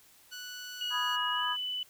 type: tone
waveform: 15% pulse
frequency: 1480 Hz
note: F#6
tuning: in tune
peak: -34 dBFS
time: 0.31-1.17 s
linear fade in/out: 20 ms
type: tone with pitch glide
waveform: sine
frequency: 2901 to 2991 Hz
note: F#7 to F#7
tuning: -35 to +18 cents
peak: -32 dBFS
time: 0.81-1.83 s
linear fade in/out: 2 ms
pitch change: +53 cents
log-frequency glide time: 1.32-1.45 s
type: chord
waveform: sine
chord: G# minor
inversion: first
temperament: equal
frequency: 987.8 / 1244.5 / 1661.2 Hz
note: B5 / D#6 / G#6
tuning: 0 / 0 / 0 cents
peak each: -34 / -35 / -35 dBFS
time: 0.9-1.57 s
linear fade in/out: 50 ms
effects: white hiss -60 dBFS RMS until 1.89 s